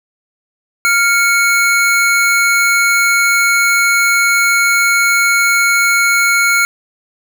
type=tone pair together; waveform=square; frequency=1396.6 / 2217 Hz; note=F6 / C#7; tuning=0 / 0 cents; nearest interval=minor sixth; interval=800 cents; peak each=-13 dBFS; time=0.85-6.65 s; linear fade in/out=0 ms; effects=none